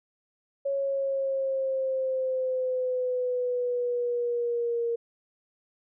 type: exponential sweep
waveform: sine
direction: down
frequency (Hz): 554.4 to 466.2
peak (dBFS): -25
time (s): 0.65-4.96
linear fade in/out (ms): 10
effects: none